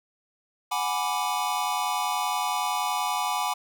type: chord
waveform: square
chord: G# half-diminished seventh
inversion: third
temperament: equal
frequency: 740 / 830.6 / 987.8 / 1174.7 Hz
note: F#5 / G#5 / B5 / D6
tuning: 0 / 0 / 0 / 0 cents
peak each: -32 / -31 / -31 / -32 dBFS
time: 0.71-3.54 s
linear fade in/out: 10 ms
effects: none